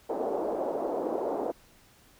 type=band-pass noise; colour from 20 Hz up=pink; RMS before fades=-31 dBFS; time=0.09-1.52 s; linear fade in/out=10 ms; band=340 to 730 Hz; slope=24 dB/octave; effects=pink hiss -59 dBFS RMS until 2.19 s